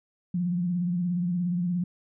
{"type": "tone with vibrato", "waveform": "sine", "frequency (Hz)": 176.4, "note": "F3", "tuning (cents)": 18, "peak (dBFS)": -24, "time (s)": [0.34, 1.84], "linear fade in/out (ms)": 5, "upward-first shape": "sine", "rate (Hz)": 17, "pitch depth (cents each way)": 60, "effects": []}